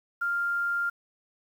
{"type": "tone with quantisation", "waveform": "sine", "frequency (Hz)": 1396.9, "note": "F6", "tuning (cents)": 0, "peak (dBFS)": -25, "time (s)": [0.21, 0.9], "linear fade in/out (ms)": 10, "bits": 9, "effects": []}